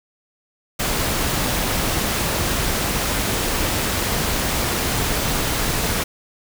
pink noise with amplitude modulation, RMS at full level -20 dBFS, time 0.79-6.04 s, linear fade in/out 10 ms, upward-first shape sine, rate 244 Hz, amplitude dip 30%, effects none

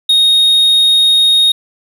triangle tone, 3727 Hz, A#7, 1 cent flat, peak -5 dBFS, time 0.09-1.52 s, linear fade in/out 5 ms, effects 7-bit

